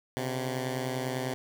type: beating tone pair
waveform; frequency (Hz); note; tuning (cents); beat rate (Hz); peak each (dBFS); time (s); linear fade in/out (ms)
10% pulse; 128.1 / 138.1; C3 / C#3; -36 / -6; 10; -23 / -30; 0.17-1.34; 0
effects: none